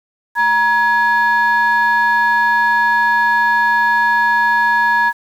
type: tone pair together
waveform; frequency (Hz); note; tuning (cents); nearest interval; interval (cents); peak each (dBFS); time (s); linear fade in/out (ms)
sine; 946.4 / 1679; A#5 / G#6; +26 / +18; minor seventh; 992; -12; 0.35-5.13; 50
effects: tanh soft clip ceiling -7 dBFS + 7-bit